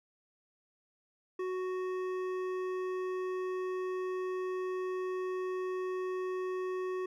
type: tone with hard clipping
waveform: sine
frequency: 370 Hz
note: F#4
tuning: in tune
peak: -35 dBFS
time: 1.39-7.06 s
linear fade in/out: 5 ms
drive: 11 dB
effects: none